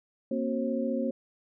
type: tone cluster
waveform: sine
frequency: 234.6 / 269.2 / 369.7 / 536 Hz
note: A#3 / C4 / F#4 / C5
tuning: +11 / +49 / -1 / +42 cents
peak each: -30 / -33 / -37 / -32 dBFS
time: 0.31-1.11 s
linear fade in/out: 5 ms
effects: none